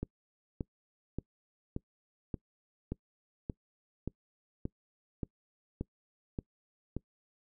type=click train; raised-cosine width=3 ms; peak=-22 dBFS; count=13; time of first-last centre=0.03-6.966 s; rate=1.73 Hz; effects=noise-tail reverb RT60 0.1 s tail -24 dB re dry